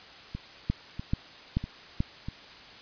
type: two click trains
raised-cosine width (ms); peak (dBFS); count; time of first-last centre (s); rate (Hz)
5; -22 / -13; 4 / 4; 0.35-2.285 / 0.7-2.004; 1.55 / 2.3
effects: white hiss -48 dBFS RMS until 2.81 s + resampled to 11025 Hz